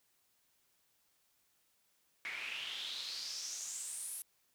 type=noise with band-pass filter sweep; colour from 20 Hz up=pink; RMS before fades=-43 dBFS; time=2.25-4.22 s; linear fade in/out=0 ms; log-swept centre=2100 to 11000 Hz; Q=5.2; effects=white hiss -75 dBFS RMS until 4.54 s